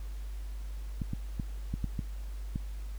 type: clicks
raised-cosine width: 5 ms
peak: -20 dBFS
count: 7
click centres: 1.018 / 1.134 / 1.398 / 1.74 / 1.843 / 1.992 / 2.559 s
effects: added 50 Hz sine -36 dBFS peak until 2.98 s + pink hiss -57 dBFS RMS until 2.98 s